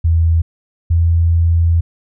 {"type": "tone pair in turn", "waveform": "sine", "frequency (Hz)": [82.41, 83.85], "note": ["E2", "E2"], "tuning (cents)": [0, 30], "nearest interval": "unison", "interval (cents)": 30, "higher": "second", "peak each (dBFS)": -9, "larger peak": "neither", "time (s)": [[0.04, 0.42], [0.9, 1.81]], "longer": "second", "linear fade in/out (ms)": 10, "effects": []}